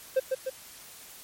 triangle tone with echo, 523.3 Hz, C5, in tune, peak -18 dBFS, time 0.16-0.2 s, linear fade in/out 10 ms, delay 150 ms, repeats 2, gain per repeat -4 dB, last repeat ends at 0.5 s, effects white hiss -48 dBFS RMS until 1.23 s + MP3 64 kbps

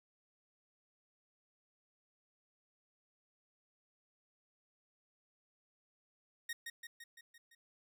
sawtooth tone with echo, 1864.7 Hz, A#6, in tune, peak -35 dBFS, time 6.49-6.53 s, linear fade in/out 5 ms, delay 170 ms, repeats 6, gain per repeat -4 dB, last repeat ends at 7.55 s, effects none

